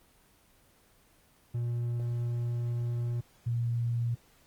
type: tone pair in turn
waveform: triangle / sine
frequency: 119.3 / 118.2 Hz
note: A#2 / A#2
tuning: +41 / +24 cents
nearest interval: unison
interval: 17 cents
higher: first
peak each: -27 dBFS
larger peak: neither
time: 1.54-3.21 / 3.46-4.15 s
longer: first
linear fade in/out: 10 ms
effects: pink hiss -63 dBFS RMS until 4.46 s + Opus 24 kbps